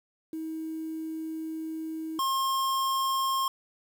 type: tone pair in turn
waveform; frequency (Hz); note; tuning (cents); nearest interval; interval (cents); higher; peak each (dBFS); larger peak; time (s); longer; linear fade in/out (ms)
sine / square; 319 / 1070.1; D#4 / C6; +43 / +39; octave + major sixth; 2096; second; -32 / -26; second; 0.33-2.19 / 2.19-3.48; first; 2
effects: 9-bit